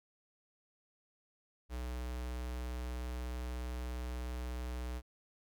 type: tone with notch filter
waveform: square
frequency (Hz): 61.6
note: B1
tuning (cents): -4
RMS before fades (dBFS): -40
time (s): 1.69-5.02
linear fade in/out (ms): 50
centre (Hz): 150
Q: 1.4
effects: none